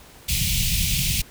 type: band-stop noise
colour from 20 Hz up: pink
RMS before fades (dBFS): -22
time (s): 0.28-1.22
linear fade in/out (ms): 10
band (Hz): 190 to 2300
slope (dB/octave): 48
effects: pink hiss -47 dBFS RMS until 1.3 s